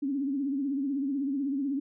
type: tone with vibrato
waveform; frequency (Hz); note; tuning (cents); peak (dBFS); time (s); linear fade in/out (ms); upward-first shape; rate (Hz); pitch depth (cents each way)
sine; 276.3; C#4; -6; -27; 0.02-1.8; 10; sine; 16; 93
effects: none